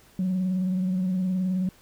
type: tone with vibrato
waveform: sine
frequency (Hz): 185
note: F#3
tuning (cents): 0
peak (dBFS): -21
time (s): 0.19-1.69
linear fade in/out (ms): 2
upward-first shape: triangle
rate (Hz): 19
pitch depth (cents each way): 52
effects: tanh soft clip ceiling -20 dBFS + pink hiss -56 dBFS RMS until 1.81 s